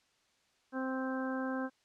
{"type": "harmonic tone", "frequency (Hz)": 261.6, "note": "C4", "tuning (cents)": 0, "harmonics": [1, 2, 3, 4, 5, 6], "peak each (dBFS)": [-35, -40, -45, -45, -47, -43], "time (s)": [0.72, 1.7], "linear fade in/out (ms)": 50, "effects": ["white hiss -72 dBFS RMS until 1.84 s", "low-pass 6000 Hz 12 dB/octave"]}